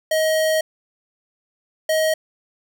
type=tone pair in turn; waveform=square; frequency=631 / 631 Hz; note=D#5 / D#5; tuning=+24 / +24 cents; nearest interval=unison; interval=0 cents; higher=neither; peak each=-17 dBFS; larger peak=neither; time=0.11-0.61 / 1.89-2.14 s; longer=first; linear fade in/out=5 ms; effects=none